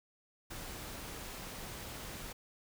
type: noise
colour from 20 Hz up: pink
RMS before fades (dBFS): -45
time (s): 0.5-2.33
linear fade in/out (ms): 10
effects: none